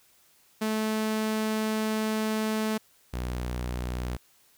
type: tone pair in turn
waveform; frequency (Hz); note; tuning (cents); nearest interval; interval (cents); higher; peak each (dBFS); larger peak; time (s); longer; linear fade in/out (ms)
sawtooth; 217.5 / 61.35; A3 / B1; -20 / -11; octave + minor seventh; 2191; first; -22 / -26; first; 0.61-2.78 / 3.13-4.17; first; 10
effects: white hiss -62 dBFS RMS until 4.57 s